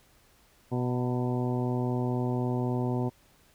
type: harmonic tone with a mistuned harmonic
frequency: 123.9 Hz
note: B2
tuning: 6 cents sharp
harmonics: 1 / 2 / 3 / 4 / 5 / 6 / 7 / 8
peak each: -29 / -31 / -34 / -40 / -41 / -41 / -41 / -47 dBFS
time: 0.71-3.1 s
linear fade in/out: 20 ms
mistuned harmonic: 7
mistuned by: +45 cents
effects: pink hiss -62 dBFS RMS until 3.54 s